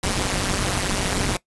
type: noise with amplitude modulation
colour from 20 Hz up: pink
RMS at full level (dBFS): -19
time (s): 0.03-1.37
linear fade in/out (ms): 5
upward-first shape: sine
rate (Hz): 193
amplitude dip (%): 100
effects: noise-tail reverb RT60 0.1 s tail -19 dB re dry + resampled to 24000 Hz